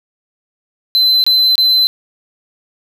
triangle tone bursts, 4054 Hz, B7, 45 cents sharp, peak -7 dBFS, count 3, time 0.95-1.87 s, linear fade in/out 0 ms, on 290 ms, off 25 ms, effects none

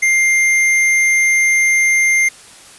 triangle tone with hard clipping, 2100 Hz, C7, 6 cents sharp, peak -12 dBFS, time 0.02-2.29 s, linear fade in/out 10 ms, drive 16 dB, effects white hiss -40 dBFS RMS until 2.78 s + resampled to 24000 Hz

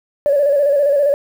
sine tone with vibrato, 570 Hz, C#5, 48 cents sharp, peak -10 dBFS, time 0.26-1.14 s, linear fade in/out 0 ms, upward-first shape square, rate 15 Hz, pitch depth 49 cents each way, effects tanh soft clip ceiling -6 dBFS + 7-bit

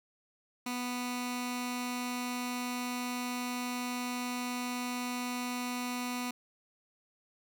15% pulse tone with notch filter, 246.9 Hz, B3, in tune, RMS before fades -36 dBFS, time 0.66-6.31 s, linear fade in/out 5 ms, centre 550 Hz, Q 0.78, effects none

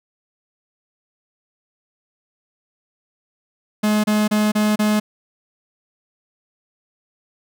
45% pulse tone bursts, 211.9 Hz, G#3, 35 cents sharp, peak -15 dBFS, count 5, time 3.83-5 s, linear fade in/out 10 ms, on 210 ms, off 30 ms, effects none

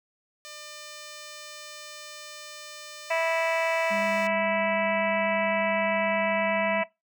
5% pulse tone, 600 Hz, D5, 37 cents sharp, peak -29 dBFS, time 0.45-4.27 s, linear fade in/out 0 ms
harmonic tone, 328.3 Hz, E4, 7 cents flat, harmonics 2 / 3 / 4 / 5 / 6 / 7 / 8 / 9, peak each -25 / -31 / -39 / -39 / -32 / -33 / -34 / -44 dBFS, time 3.1-6.84 s, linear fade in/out 10 ms
triangle tone with vibrato, 202 Hz, G#3, 48 cents flat, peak -31 dBFS, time 3.9-6.83 s, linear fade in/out 20 ms, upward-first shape sine, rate 8.1 Hz, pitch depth 11 cents each way
effects noise-tail reverb RT60 0.2 s tail -20 dB re dry

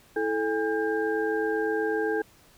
sine tone cluster, 327.4 / 435.2 / 816 / 1597 Hz, E4 / A4 / G#5 / G6, -12 / -19 / -31 / +32 cents, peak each -31 / -26 / -34 / -32 dBFS, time 0.16-2.22 s, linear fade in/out 5 ms, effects pink hiss -57 dBFS RMS until 2.57 s

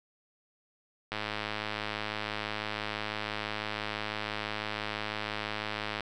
click train, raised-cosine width 0.3 ms, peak -17 dBFS, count 519, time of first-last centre 1.12-6.007 s, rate 106 Hz, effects none

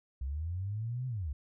sine linear two-way sweep, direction up then down, 62.7 to 130.81 to 62.7 Hz, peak -33 dBFS, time 0.21-1.33 s, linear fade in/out 5 ms, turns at 1.07 s, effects none

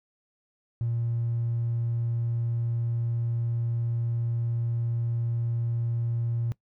triangle tone, 117.1 Hz, A#2, 8 cents sharp, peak -22 dBFS, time 0.81-6.52 s, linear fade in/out 0 ms, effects noise-tail reverb RT60 0.1 s tail -22 dB re dry + tanh soft clip ceiling -21 dBFS

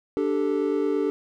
triangle chord, D suspended fourth, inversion none, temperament just, 293.7 / 391.6 / 440.5 Hz, D4 / G4 / A4, 0 / -2 / +2 cents, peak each -24 dBFS, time 0.17-1.1 s, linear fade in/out 0 ms, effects none

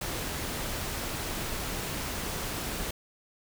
pink noise, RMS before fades -34 dBFS, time 0.01-2.91 s, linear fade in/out 5 ms, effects none

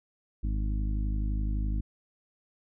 harmonic tone, 51.8 Hz, G#1, 4 cents flat, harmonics 1 / 2 / 3 / 4 / 5 / 6, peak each -27 / -37 / -44 / -40 / -44 / -45 dBFS, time 0.43-1.81 s, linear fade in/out 10 ms, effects none

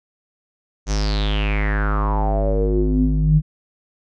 square tone with low-pass filter sweep, 51.7 Hz, G#1, 7 cents flat, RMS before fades -18 dBFS, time 0.86-3.42 s, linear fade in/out 50 ms, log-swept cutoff 6400 to 140 Hz, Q 7.4, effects none

